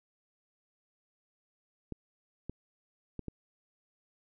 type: clicks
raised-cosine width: 3 ms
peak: -25 dBFS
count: 4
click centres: 1.923 / 2.496 / 3.193 / 3.283 s
effects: none